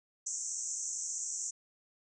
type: band-pass noise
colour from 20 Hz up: white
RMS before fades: -38 dBFS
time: 0.26-1.51 s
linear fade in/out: 10 ms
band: 5900 to 7800 Hz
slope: 96 dB/octave
effects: none